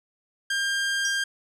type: tone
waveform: sawtooth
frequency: 1600 Hz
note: G6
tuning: 35 cents sharp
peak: -20 dBFS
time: 0.5-1.24 s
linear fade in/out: 5 ms
type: tone with exponential decay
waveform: sine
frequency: 5740 Hz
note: F8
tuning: 47 cents sharp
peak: -23 dBFS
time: 1.05-1.23 s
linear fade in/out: 1 ms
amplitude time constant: 38 ms
effects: low-pass 9000 Hz 12 dB/octave